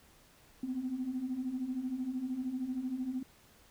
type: beating tone pair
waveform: sine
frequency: 246.9 / 259.9 Hz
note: B3 / C4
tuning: 0 / -11 cents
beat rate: 13 Hz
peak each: -39 / -34 dBFS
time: 0.63-3.23 s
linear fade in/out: 5 ms
effects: tanh soft clip ceiling -27 dBFS + pink hiss -62 dBFS RMS until 3.7 s